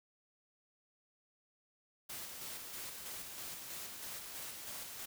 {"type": "noise with tremolo", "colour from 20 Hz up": "white", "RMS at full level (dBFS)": -45, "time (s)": [2.09, 5.06], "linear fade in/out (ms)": 10, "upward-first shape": "square", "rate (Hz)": 3.1, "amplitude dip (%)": 30, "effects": []}